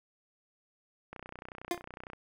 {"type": "click train", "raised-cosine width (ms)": 0.5, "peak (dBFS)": -28, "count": 32, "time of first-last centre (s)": [1.13, 2.133], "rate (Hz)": 30.9}
{"type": "tone with exponential decay", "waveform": "25% pulse", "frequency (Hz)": 349.2, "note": "F4", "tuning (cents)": 0, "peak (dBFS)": -23, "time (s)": [1.71, 1.82], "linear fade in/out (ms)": 1, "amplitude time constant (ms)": 22}
{"effects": []}